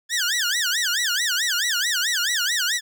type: tone with vibrato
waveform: 15% pulse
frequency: 1661.2 Hz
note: G#6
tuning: in tune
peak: -14 dBFS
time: 0.09-2.81 s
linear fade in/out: 50 ms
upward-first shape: sine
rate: 4.6 Hz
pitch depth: 290 cents each way
effects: none